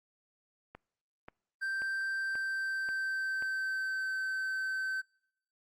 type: click train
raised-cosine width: 0.5 ms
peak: -31 dBFS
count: 6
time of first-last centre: 0.75-3.424 s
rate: 1.87 Hz
type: tone with pitch glide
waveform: triangle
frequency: 1568 to 1540.2 Hz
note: G6 to G6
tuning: 0 to -31 cents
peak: -30 dBFS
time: 1.61-5.02 s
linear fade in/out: 20 ms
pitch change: -31 cents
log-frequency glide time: 2.18-4.13 s
effects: noise-tail reverb RT60 0.7 s tail -26 dB re dry + Opus 48 kbps